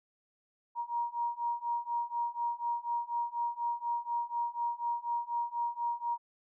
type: beating tone pair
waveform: sine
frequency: 944 / 948.1 Hz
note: A#5 / A#5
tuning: +22 / +29 cents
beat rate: 4.1 Hz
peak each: -35 / -34 dBFS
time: 0.75-6.18 s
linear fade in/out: 50 ms
effects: none